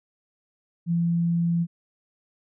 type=tone; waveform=sine; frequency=169.8 Hz; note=F3; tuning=48 cents flat; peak=-20 dBFS; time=0.86-1.67 s; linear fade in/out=50 ms; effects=none